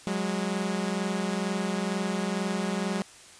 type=tone pair together; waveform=sawtooth; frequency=183.95 / 206.1 Hz; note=F#3 / G#3; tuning=-10 / -13 cents; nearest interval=major second; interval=197 cents; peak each=-26 dBFS; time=0.07-3.02 s; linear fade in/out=0 ms; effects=white hiss -50 dBFS RMS until 3.39 s + resampled to 22050 Hz